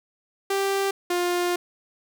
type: tone pair in turn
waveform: sawtooth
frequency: 392.6 / 353.1 Hz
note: G4 / F4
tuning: +3 / +19 cents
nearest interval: major second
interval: 184 cents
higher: first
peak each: -18 dBFS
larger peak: neither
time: 0.5-0.91 / 1.1-1.56 s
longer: second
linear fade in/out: 5 ms
effects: none